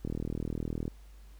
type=click train; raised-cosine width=3 ms; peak=-21 dBFS; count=34; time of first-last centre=0.05-0.879 s; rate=39.8 Hz; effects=added 50 Hz sine -49 dBFS peak until 1.39 s + pink hiss -64 dBFS RMS until 1.39 s